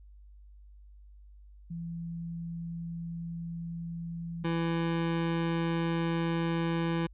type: tone pair in turn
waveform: sine / 25% pulse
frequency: 168 / 166.74 Hz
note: E3 / E3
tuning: +33 / +20 cents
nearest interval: unison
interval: 13 cents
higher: first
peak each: -35 / -24 dBFS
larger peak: second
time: 1.7-4.44 / 4.44-7.07 s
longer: first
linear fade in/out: 10 ms
effects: added 50 Hz sine -50 dBFS peak until 7.13 s + resampled to 8000 Hz